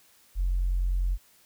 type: tone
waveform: sine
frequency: 45 Hz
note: F#1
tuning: 47 cents flat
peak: -22 dBFS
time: 0.35-1.18 s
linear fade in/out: 50 ms
effects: tanh soft clip ceiling -19 dBFS + white hiss -60 dBFS RMS until 1.45 s